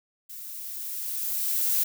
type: noise with level ramp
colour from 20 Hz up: violet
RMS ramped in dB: -41 to -23 dBFS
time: 0.29-1.84 s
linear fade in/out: 10 ms
effects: none